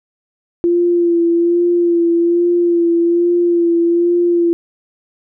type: tone with vibrato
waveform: sine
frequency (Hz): 343.4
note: F4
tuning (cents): -29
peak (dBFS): -10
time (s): 0.64-4.53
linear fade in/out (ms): 0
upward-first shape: sine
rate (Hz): 1.2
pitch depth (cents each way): 26
effects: none